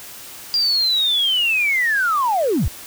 triangle linear sweep, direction down, 4820 to 39.78 Hz, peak -12 dBFS, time 0.54-2.68 s, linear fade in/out 0 ms, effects tanh soft clip ceiling -13 dBFS + white hiss -37 dBFS RMS until 2.86 s

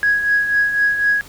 sine tone with tremolo, 1661.2 Hz, G#6, in tune, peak -10 dBFS, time 0.03-1.21 s, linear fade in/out 0 ms, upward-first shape triangle, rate 4 Hz, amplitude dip 65%, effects tanh soft clip ceiling -7 dBFS + pink hiss -41 dBFS RMS until 1.28 s

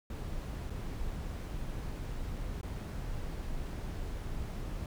brown noise with dropouts, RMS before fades -38 dBFS, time 0.1-4.86 s, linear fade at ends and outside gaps 2 ms, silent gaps 0.699-0.703 / 2.613-2.63 s, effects none

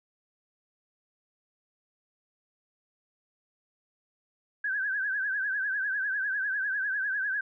sine tone with vibrato, 1605 Hz, G6, 40 cents sharp, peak -27 dBFS, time 4.64-7.41 s, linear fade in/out 5 ms, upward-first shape triangle, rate 10 Hz, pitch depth 120 cents each way, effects none

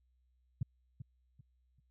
sine tone with echo, 123.47 Hz, B2, in tune, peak -29 dBFS, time 0.61-0.63 s, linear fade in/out 5 ms, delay 390 ms, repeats 3, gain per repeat -11 dB, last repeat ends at 1.8 s, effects added 62 Hz sine -70 dBFS peak until 1.9 s

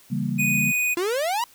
sine chord, C# diminished seventh, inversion none, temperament equal, 138.59 / 164.81 / 196 / 233.1 Hz, C#3 / E3 / G3 / Bb3, 0 / 0 / 0 / 0 cents, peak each -28 / -31 / -27 / -28 dBFS, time 0.1-0.72 s, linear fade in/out 20 ms
square tone, 2482 Hz, D#7, 5 cents flat, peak -21 dBFS, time 0.38-0.95 s, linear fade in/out 20 ms
45% pulse exponential sweep, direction up, 335.5 to 998 Hz, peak -22 dBFS, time 0.97-1.44 s, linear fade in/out 2 ms
effects white hiss -53 dBFS RMS until 1.54 s

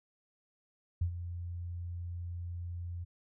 sine tone with ADSR envelope, 87 Hz, F2, 6 cents flat, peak -26 dBFS, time 1.01-3.05 s, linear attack 7 ms, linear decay 87 ms, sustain -11 dB, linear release 19 ms, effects none

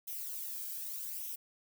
violet noise with flanger, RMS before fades -41 dBFS, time 0.07-1.36 s, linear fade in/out 10 ms, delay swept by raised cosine 0.33 to 1.3 ms, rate 0.84 Hz, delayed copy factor +0.6, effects none

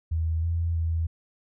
sine tone with pitch steps, 81 / 83.9 / 82.1 Hz, E2 / E2 / E2, -30 / +31 / -6 cents, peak -23 dBFS, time 0.11-1.07 s, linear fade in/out 10 ms, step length 320 ms, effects none

